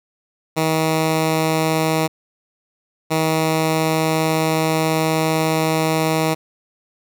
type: tone pair in turn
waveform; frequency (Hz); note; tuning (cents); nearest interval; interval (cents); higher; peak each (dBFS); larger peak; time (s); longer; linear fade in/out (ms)
10% pulse; 159.1 / 159.1; D#3 / D#3; +39 / +39; unison; 0; neither; -8; neither; 0.56-2.08 / 3.1-6.35; second; 20
effects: none

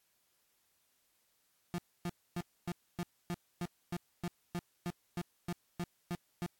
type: tone bursts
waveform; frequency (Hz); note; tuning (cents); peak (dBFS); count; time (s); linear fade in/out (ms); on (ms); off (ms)
35% pulse; 174.61; F3; 0; -33; 16; 1.74-6.462; 0; 42; 270
effects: white hiss -75 dBFS RMS until 6.59 s + AAC 64 kbps

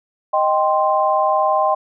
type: chord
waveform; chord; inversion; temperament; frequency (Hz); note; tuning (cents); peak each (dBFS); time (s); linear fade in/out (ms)
sine; C minor; first; equal; 622.3 / 784 / 1046.5; Eb5 / G5 / C6; 0 / 0 / 0; -18; 0.33-1.75; 10
effects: none

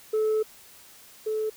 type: tone pair in turn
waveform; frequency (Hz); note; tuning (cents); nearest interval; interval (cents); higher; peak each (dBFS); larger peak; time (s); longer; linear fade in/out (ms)
sine; 433.6 / 433.6; A4 / A4; -25 / -25; unison; 0; neither; -19 / -24; first; 0.13-0.43 / 1.26-1.5; first; 10
effects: tanh soft clip ceiling -20 dBFS + white hiss -51 dBFS RMS until 1.56 s

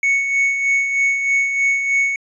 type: tone with tremolo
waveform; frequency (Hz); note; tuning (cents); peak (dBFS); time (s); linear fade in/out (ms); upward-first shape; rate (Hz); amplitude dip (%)
triangle; 2217; C#7; 0; -11; 0.03-2.16; 2; sine; 3.2; 50
effects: resampled to 22050 Hz

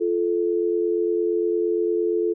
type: tone pair together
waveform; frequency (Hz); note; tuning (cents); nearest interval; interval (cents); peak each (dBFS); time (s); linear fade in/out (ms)
sine; 346.9 / 435.6; F4 / A4; -12 / -17; major third; 395; -22; 0-2.34; 20
effects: none

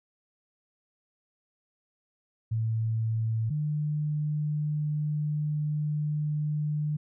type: tone pair in turn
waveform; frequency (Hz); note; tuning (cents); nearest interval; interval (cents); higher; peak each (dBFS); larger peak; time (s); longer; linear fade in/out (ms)
sine; 112.1 / 150.23; A2 / D3; +33 / +40; perfect fourth; 507; second; -25 / -26; first; 2.51-3.5 / 3.5-6.97; second; 10
effects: none

